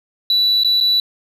sine tone with dropouts, 3951 Hz, B7, in tune, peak -10 dBFS, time 0.3-1 s, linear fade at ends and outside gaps 2 ms, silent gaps 0.635-0.646 / 0.803-0.809 s, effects tanh soft clip ceiling -10 dBFS

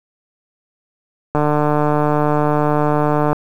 click train, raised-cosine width 1 ms, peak -3 dBFS, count 296, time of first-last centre 1.35-3.33 s, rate 149 Hz, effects 7-bit

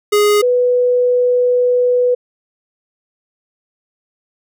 square / sine tone pair in turn, 415.3 / 493.9 Hz, G#4 / B4, 0 / 0 cents, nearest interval minor third, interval 300 cents, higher second, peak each -10 dBFS, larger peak neither, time 0.12-0.42 / 0.42-2.15 s, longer second, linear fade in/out 10 ms, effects none

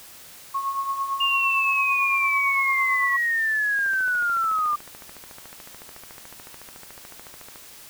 sine tone with tremolo, 1095 Hz, C#6, 22 cents flat, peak -21 dBFS, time 0.54-3.17 s, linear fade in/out 10 ms, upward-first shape triangle, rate 8.9 Hz, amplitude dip 65%
sine linear sweep, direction down, 2824 to 1184 Hz, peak -20 dBFS, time 1.2-4.76 s, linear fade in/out 10 ms
click train, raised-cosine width 0.5 ms, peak -27 dBFS, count 53, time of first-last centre 3.79-7.558 s, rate 13.8 Hz
effects white hiss -45 dBFS RMS until 7.89 s

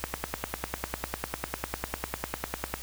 click train, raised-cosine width 0.5 ms, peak -13 dBFS, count 28, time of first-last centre 0.04-2.74 s, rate 10 Hz, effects added 61 Hz sine -45 dBFS peak until 2.82 s + white hiss -43 dBFS RMS until 2.82 s

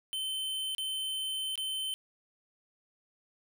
square tone with dropouts, 3077 Hz, G7, 33 cents flat, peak -33 dBFS, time 0.13-1.94 s, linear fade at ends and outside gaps 0 ms, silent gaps 0.749-0.782 / 1.556-1.577 s, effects none

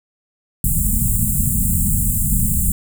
pink band-stop noise, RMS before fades -17 dBFS, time 0.64-2.72 s, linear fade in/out 2 ms, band 230 to 7400 Hz, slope 96 dB/octave, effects none

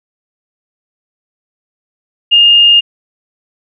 sine tone, 2829 Hz, F7, 22 cents sharp, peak -3 dBFS, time 2.31-2.81 s, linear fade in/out 20 ms, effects none

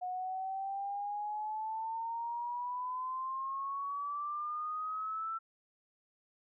sine exponential sweep, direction up, 725 to 1337 Hz, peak -35 dBFS, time 0.01-5.39 s, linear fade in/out 20 ms, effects none

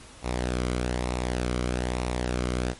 sawtooth tone with flanger, 61.5 Hz, B1, 7 cents flat, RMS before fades -28 dBFS, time 0.22-2.75 s, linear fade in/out 50 ms, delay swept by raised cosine 0.62 to 1.15 ms, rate 1.1 Hz, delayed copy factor -0.5, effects pink hiss -48 dBFS RMS until 2.79 s + MP3 48 kbps

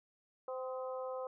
harmonic tone with a mistuned harmonic, 258.6 Hz, C4, 20 cents flat, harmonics 2 / 3 / 4 / 5, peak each -39 / -48 / -48 / -50 dBFS, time 0.48-1.27 s, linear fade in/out 2 ms, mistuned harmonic 5, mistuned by -37 cents, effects none

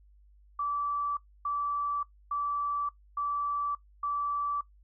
sine tone bursts, 1158 Hz, D6, 25 cents flat, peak -28 dBFS, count 5, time 0.59-4.61 s, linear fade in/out 5 ms, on 580 ms, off 280 ms, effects noise-tail reverb RT60 0.1 s tail -17 dB re dry + added 50 Hz sine -56 dBFS peak until 4.83 s

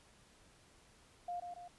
sine tone with echo, 705 Hz, F5, 16 cents sharp, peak -38 dBFS, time 1.28-1.4 s, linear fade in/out 5 ms, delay 140 ms, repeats 2, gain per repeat -5 dB, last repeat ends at 1.68 s, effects pink hiss -65 dBFS RMS until 1.78 s + resampled to 24000 Hz

